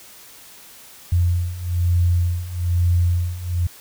sine beating tone pair, 86.7 / 87.8 Hz, F2 / F2, -12 / +10 cents, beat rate 1.1 Hz, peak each -21 / -18 dBFS, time 1.12-3.67 s, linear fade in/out 5 ms, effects white hiss -44 dBFS RMS until 3.8 s

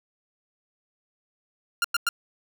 sawtooth tone bursts, 1396.9 Hz, F6, in tune, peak -17 dBFS, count 3, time 1.82-2.09 s, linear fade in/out 2 ms, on 24 ms, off 99 ms, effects none

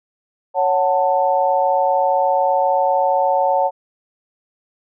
sine chord, F# minor, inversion second, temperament just, 555 / 740 / 888 Hz, C#5 / F#5 / A5, +2 / 0 / +16 cents, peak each -18 dBFS, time 0.54-3.71 s, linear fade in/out 50 ms, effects none

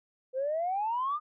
sine exponential sweep, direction up, 505 to 1242 Hz, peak -27 dBFS, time 0.33-1.2 s, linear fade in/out 50 ms, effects tanh soft clip ceiling -23 dBFS

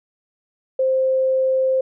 sine tone, 524 Hz, C5, 2 cents sharp, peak -15 dBFS, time 0.79-1.81 s, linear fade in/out 5 ms, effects none

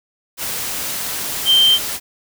sine tone in noise, 3136 Hz, G7, in tune, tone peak -9 dBFS, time 1.45-1.79 s, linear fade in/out 50 ms, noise white, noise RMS -24 dBFS, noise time 0.37-2 s, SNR +12 dB, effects none

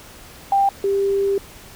sine tone pair in turn, 791 / 395.5 Hz, G5 / G4, +15 / +15 cents, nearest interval octave, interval 1200 cents, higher first, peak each -13 / -16 dBFS, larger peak first, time 0.52-0.69 / 0.84-1.38 s, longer second, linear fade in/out 2 ms, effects pink hiss -42 dBFS RMS until 1.75 s

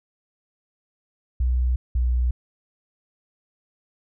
sine tone pair in turn, 62.2 / 61.31 Hz, B1 / B1, +13 / -12 cents, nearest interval unison, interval 25 cents, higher first, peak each -18 dBFS, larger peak neither, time 1.4-1.76 / 1.95-2.31 s, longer neither, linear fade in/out 5 ms, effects none

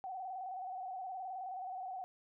sine tone with vibrato, 750 Hz, F#5, 23 cents sharp, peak -40 dBFS, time 0.04-2.04 s, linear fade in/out 0 ms, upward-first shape square, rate 19 Hz, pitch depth 49 cents each way, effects none

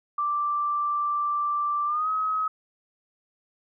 sine tone with pitch glide, 1174.7 to 1273.6 Hz, D6 to D#6, 0 to +40 cents, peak -23 dBFS, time 0.18-2.48 s, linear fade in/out 5 ms, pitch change +140 cents, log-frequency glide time 1.86-2.09 s, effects none

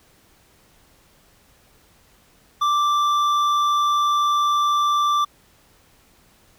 triangle tone with hard clipping, 1174.7 Hz, D6, in tune, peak -18 dBFS, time 2.61-5.25 s, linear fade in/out 10 ms, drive 11 dB, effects pink hiss -56 dBFS RMS until 6.58 s

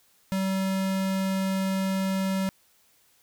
square tone, 191.5 Hz, G3, 40 cents flat, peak -25 dBFS, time 0.32-2.49 s, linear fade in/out 0 ms, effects white hiss -63 dBFS RMS until 3.22 s

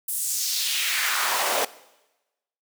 pink noise with high-pass filter sweep, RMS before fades -25 dBFS, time 0.08-1.65 s, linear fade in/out 5 ms, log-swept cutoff 11000 to 490 Hz, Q 1.9, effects noise-tail reverb RT60 1.0 s tail -19 dB re dry

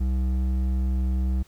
triangle tone with hard clipping, 64.2 Hz, C2, 32 cents flat, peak -23 dBFS, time 0-1.43 s, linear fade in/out 10 ms, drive 12 dB, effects pink hiss -58 dBFS RMS until 1.47 s

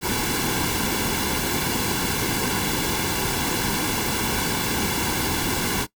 pink noise with comb filter, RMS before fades -24 dBFS, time 0.01-5.87 s, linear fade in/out 50 ms, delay 1.6 ms, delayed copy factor -0.65, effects noise-tail reverb RT60 0.1 s tail -19 dB re dry

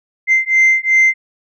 sine beating tone pair, 2080 / 2082.7 Hz, C7 / C7, -11 / -9 cents, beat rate 2.7 Hz, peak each -11 dBFS, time 0.27-1.14 s, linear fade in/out 50 ms, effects tanh soft clip ceiling -5 dBFS

